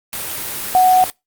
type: tone in noise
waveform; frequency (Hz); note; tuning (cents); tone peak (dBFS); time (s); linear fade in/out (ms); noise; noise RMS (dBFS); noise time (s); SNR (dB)
sine; 740; F#5; 0; -8; 0.75-1.04; 0; white; -25; 0.13-1.1; +14
effects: noise-tail reverb RT60 0.2 s tail -24 dB re dry + Opus 32 kbps